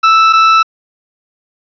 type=tone pair in turn; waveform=40% pulse; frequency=1318.5 / 1318.5 Hz; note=E6 / E6; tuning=0 / 0 cents; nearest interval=unison; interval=0 cents; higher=neither; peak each=-4 dBFS; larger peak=neither; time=0.03-0.33 / 0.33-0.63 s; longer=neither; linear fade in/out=10 ms; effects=resampled to 11025 Hz + 7-bit